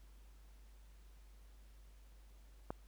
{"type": "click", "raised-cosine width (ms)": 1, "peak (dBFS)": -26, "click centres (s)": 2.705, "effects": ["added 50 Hz sine -57 dBFS peak until 2.87 s", "pink hiss -71 dBFS RMS until 2.87 s"]}